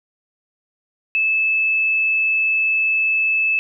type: tone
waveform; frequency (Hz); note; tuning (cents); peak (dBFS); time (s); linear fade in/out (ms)
sine; 2615; E7; -15; -15; 1.15-3.59; 0
effects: none